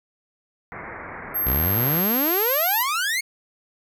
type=low-pass noise; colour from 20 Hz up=white; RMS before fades=-36 dBFS; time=0.72-2 s; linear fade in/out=0 ms; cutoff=2200 Hz; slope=96 dB/octave
type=tone; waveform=sine; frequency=12500 Hz; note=G9; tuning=6 cents flat; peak=-21 dBFS; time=1.34-2.84 s; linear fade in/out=20 ms
type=exponential sweep; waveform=sawtooth; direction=up; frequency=58.27 to 2226 Hz; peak=-18 dBFS; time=1.46-3.21 s; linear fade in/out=10 ms
effects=none